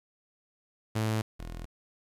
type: tone pair in turn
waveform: sawtooth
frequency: 109.7 / 41.38 Hz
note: A2 / E1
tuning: -5 / +7 cents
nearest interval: octave + perfect fourth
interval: 1688 cents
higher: first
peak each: -23 / -34 dBFS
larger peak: first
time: 0.95-1.22 / 1.39-1.66 s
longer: neither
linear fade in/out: 10 ms
effects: resampled to 32000 Hz + 9-bit